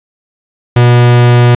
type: tone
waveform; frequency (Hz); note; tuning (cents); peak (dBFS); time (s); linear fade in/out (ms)
45% pulse; 121.3; B2; -31; -3; 0.76-1.55; 5
effects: resampled to 8000 Hz + 7-bit